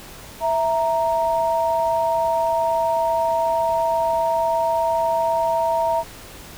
sine tone pair together, 659.3 / 931.1 Hz, E5 / A#5, 0 / -2 cents, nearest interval tritone, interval 598 cents, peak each -20 dBFS, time 0.4-6.04 s, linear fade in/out 50 ms, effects pink hiss -40 dBFS RMS until 6.57 s

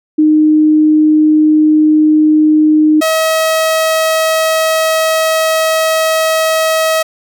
sine / sawtooth tone pair in turn, 307.4 / 639.8 Hz, D#4 / D#5, -21 / +48 cents, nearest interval octave + minor second, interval 1269 cents, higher second, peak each -5 / -6 dBFS, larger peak first, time 0.18-3.01 / 3.01-7.03 s, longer second, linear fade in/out 10 ms, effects none

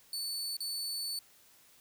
sawtooth tone with dropouts, 4480 Hz, C#8, 18 cents sharp, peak -32 dBFS, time 0.13-1.19 s, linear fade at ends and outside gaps 2 ms, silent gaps 0.568-0.604 s, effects white hiss -62 dBFS RMS until 1.8 s

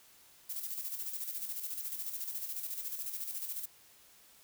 violet noise with tremolo, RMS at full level -38 dBFS, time 0.49-3.66 s, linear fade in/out 10 ms, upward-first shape square, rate 14 Hz, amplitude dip 50%, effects white hiss -61 dBFS RMS until 4.43 s

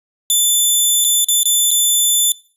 10% pulse tone with dropouts, 3520 Hz, A7, in tune, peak -3 dBFS, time 0.3-2.32 s, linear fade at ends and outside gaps 1 ms, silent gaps 1.043-1.047 / 1.245-1.285 / 1.432-1.455 / 1.708-1.713 s, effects noise-tail reverb RT60 0.4 s tail -21 dB re dry + resampled to 32000 Hz

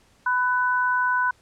sine tone pair together, 999 / 1495.1 Hz, B5 / F#6, +20 / +18 cents, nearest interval perfect fifth, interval 698 cents, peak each -22 dBFS, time 0.26-1.31 s, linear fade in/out 5 ms, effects pink hiss -59 dBFS RMS until 1.41 s + low-pass 9000 Hz 12 dB/octave

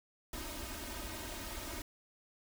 pink noise with comb filter, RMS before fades -43 dBFS, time 0.33-1.82 s, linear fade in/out 2 ms, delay 3.2 ms, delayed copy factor +1, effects none

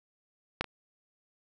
clicks, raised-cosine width 0.3 ms, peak -12 / -25 dBFS, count 2, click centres 0.61 / 0.643 s, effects none

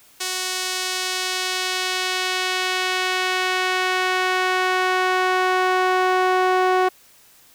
sawtooth tone with band-pass filter sweep, 370 Hz, F#4, in tune, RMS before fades -21 dBFS, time 0.2-6.89 s, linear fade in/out 10 ms, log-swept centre 6300 to 830 Hz, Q 0.82, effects white hiss -52 dBFS RMS until 7.54 s

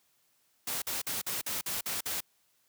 white noise bursts, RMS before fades -34 dBFS, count 8, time 0.67-2.206 s, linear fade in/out 5 ms, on 150 ms, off 48 ms, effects white hiss -71 dBFS RMS until 2.68 s + high-pass 60 Hz 12 dB/octave

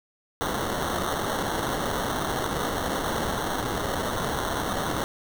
blue noise with sample-and-hold, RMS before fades -28 dBFS, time 0.41-5.04 s, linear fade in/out 0 ms, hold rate 2450 Hz, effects none

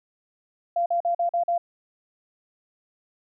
sine tone bursts, 690 Hz, F5, 21 cents flat, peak -20 dBFS, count 6, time 0.76-1.58 s, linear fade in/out 5 ms, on 100 ms, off 44 ms, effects none

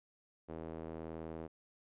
sawtooth tone with band-pass filter, 80.8 Hz, E2, 34 cents flat, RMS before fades -45 dBFS, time 0.48-1.48 s, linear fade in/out 20 ms, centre 440 Hz, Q 1.2, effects resampled to 8000 Hz

